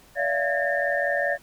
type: tone cluster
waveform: sine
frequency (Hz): 573 / 658 / 698 / 1648 / 1808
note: D5 / E5 / F5 / G#6 / A6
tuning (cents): -43 / -3 / -1 / -14 / +47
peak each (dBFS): -26 / -32 / -29 / -31 / -26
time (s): 0.15-1.38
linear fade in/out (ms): 50
effects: pink hiss -54 dBFS RMS until 1.42 s